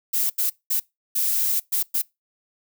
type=noise bursts at uneven times; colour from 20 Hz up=violet; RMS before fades=-22 dBFS; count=6; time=0.13-0.3 / 0.38-0.5 / 0.7-0.8 / 1.15-1.6 / 1.72-1.83 / 1.94-2.02 s; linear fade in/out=10 ms; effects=noise-tail reverb RT60 0.2 s tail -23 dB re dry